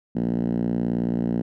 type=tone with band-pass filter; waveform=5% pulse; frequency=58.7 Hz; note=A#1; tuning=13 cents sharp; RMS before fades=-24 dBFS; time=0.15-1.42 s; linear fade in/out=10 ms; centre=210 Hz; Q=3; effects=none